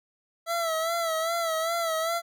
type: tone with vibrato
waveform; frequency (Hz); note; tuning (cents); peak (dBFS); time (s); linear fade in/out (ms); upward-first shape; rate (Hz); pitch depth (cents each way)
25% pulse; 660; E5; +2; -22; 0.46-2.22; 50; sine; 2.5; 59
effects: none

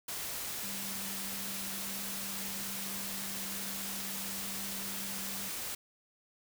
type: tone in noise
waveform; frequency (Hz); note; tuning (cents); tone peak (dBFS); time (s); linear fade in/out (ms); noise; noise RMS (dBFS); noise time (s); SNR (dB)
sine; 196; G3; 0; -46; 0.63-5.49; 5; white; -39; 0.08-5.75; -10
effects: none

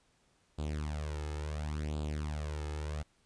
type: tone with flanger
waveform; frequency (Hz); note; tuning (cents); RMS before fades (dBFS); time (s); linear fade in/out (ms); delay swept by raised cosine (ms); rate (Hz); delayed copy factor
sawtooth; 75.4; D2; +46; -37; 0.58-3.03; 10; 0.25 to 2.35; 0.71; +0.75
effects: pink hiss -71 dBFS RMS until 3.25 s + resampled to 22050 Hz

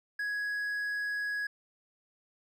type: tone with hard clipping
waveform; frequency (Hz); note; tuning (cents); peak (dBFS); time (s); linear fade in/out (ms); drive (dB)
triangle; 1668; G#6; +7; -32; 0.19-1.47; 5; 6
effects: none

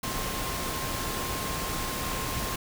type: tone in noise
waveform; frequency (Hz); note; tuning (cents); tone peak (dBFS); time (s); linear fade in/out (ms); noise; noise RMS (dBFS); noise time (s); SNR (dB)
sine; 1061; C6; +24; -38; 0.03-2.56; 5; pink; -32; 0.03-2.56; -9
effects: none

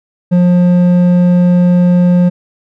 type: tone with hard clipping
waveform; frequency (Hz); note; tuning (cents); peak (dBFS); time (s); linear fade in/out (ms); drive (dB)
sine; 177.6; F3; +29; -7; 0.31-2.3; 20; 6
effects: none

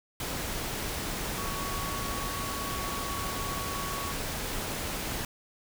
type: tone in noise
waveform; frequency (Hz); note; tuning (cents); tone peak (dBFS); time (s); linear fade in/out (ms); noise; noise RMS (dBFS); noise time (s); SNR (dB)
sine; 1119; C#6; +16; -37; 1.38-4.12; 2; pink; -34; 0.2-5.25; -6
effects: none

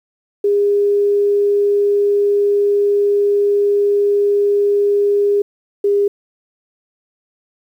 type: tone pair in turn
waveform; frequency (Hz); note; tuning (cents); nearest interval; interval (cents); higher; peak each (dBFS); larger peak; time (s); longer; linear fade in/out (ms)
sine; 406.8 / 404.8; G#4 / G#4; -36 / -44; unison; 8; first; -11; neither; 0.44-5.42 / 5.84-6.08; first; 5
effects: 8-bit

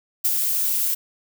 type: noise with ADSR envelope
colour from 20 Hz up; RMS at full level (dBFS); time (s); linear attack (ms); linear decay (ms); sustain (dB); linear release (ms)
violet; -18; 0.24-0.95; 14; 36; -4; 13
effects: none

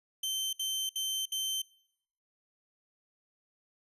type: tone bursts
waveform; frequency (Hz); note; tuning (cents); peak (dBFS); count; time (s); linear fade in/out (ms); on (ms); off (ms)
sawtooth; 3102; G7; -19; -28; 4; 0.23-1.619; 5; 300; 63
effects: noise-tail reverb RT60 0.8 s tail -25 dB re dry + resampled to 32000 Hz

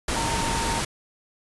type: tone in noise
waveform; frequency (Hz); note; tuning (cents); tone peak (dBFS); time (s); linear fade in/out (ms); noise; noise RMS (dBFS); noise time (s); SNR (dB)
sine; 919; A#5; -25; -28; 0.16-0.8; 5; pink; -26; 0.08-0.85; -5
effects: resampled to 24000 Hz

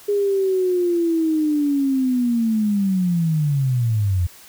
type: linear sweep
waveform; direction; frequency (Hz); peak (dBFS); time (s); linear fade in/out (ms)
sine; down; 412.3 to 84.6; -16; 0.08-4.27; 10
effects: white hiss -45 dBFS RMS until 4.48 s

